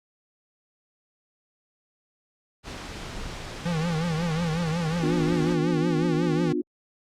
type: noise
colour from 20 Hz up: pink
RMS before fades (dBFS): -37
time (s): 2.63-5.57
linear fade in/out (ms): 50
type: noise with exponential decay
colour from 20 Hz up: brown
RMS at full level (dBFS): -34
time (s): 3.15-4.35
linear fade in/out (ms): 0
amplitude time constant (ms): 260
type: tone with vibrato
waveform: square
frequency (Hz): 164.81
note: E3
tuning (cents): 0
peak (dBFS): -25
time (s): 3.65-6.53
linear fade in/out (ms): 10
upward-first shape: triangle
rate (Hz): 5.5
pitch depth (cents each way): 130
type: chord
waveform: sine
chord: B diminished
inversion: none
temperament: just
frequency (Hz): 246.9 / 296.3 / 355.6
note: B3 / D4 / F4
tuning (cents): 0 / +15 / +31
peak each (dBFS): -30 / -27 / -27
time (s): 5.02-6.62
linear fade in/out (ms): 10
effects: low-pass 6000 Hz 12 dB/octave + Opus 48 kbps